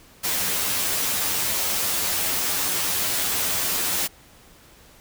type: noise with comb filter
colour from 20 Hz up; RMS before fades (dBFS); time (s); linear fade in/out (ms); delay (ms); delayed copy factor
white; -24; 0.23-4.08; 20; 11; +0.8
effects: pink hiss -51 dBFS RMS until 5 s